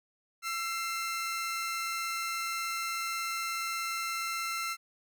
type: tone pair together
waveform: sawtooth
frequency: 1341.7 / 2100 Hz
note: E6 / C7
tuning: +30 / +6 cents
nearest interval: minor sixth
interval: 776 cents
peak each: -30 / -34 dBFS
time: 0.42-4.77 s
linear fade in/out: 50 ms
effects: none